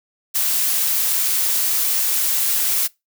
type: noise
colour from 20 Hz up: blue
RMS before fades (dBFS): -19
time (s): 0.34-2.88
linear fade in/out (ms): 20
effects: noise-tail reverb RT60 0.2 s tail -23 dB re dry